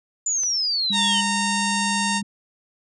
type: exponential sweep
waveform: sine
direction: down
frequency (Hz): 7110 to 2960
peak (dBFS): -20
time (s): 0.26-1.21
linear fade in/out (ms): 5
type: click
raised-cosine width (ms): 0.3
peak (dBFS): -24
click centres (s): 0.435
type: tone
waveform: sine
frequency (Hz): 201.7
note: G3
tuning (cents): +50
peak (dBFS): -26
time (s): 0.9-2.23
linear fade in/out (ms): 5
type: harmonic tone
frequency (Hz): 921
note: A#5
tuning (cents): -21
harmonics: 1 / 2 / 3 / 4 / 5 / 6 / 7 / 8 / 9 / 10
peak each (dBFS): -25 / -28 / -30 / -31 / -32 / -33 / -33 / -34 / -35 / -35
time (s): 0.92-2.22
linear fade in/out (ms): 50
effects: none